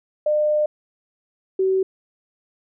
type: tone pair in turn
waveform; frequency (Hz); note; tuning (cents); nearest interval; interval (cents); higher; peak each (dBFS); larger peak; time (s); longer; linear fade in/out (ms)
sine; 603 / 379.9; D5 / F#4; +46 / +46; minor sixth; 800; first; -16; neither; 0.26-0.66 / 1.59-1.83; first; 5
effects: none